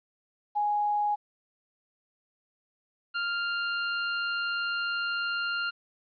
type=tone pair in turn; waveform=sine / sawtooth; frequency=830.6 / 1396.9 Hz; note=G#5 / F6; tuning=0 / 0 cents; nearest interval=major sixth; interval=900 cents; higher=second; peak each=-24 / -24 dBFS; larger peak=neither; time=0.55-1.16 / 3.14-5.71 s; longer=second; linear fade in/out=20 ms; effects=resampled to 11025 Hz + 11-bit